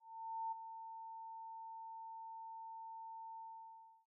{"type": "tone with ADSR envelope", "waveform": "sine", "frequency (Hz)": 900, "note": "A5", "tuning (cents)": 39, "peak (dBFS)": -38, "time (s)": [0, 4.06], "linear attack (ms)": 520, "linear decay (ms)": 11, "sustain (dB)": -10, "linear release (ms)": 670, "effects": []}